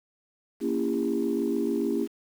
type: chord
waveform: sine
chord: A# diminished seventh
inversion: none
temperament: just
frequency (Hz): 233.1 / 279.7 / 335.6 / 402.8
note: A#3 / C#4 / E4 / G4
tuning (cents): 0 / +16 / +31 / +47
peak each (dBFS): -29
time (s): 0.6-2.08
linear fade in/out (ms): 50
effects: tanh soft clip ceiling -16 dBFS + 8-bit